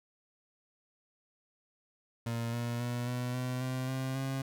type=tone with pitch steps; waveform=30% pulse; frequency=116.54 / 118.92 / 121.35 / 123.83 / 126.36 / 128.94 / 131.57 / 134.26 Hz; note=A#2 / A#2 / B2 / B2 / B2 / C3 / C3 / C3; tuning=0 / +35 / -30 / +5 / +40 / -25 / +10 / +45 cents; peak=-30 dBFS; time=2.26-4.42 s; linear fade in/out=5 ms; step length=270 ms; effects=none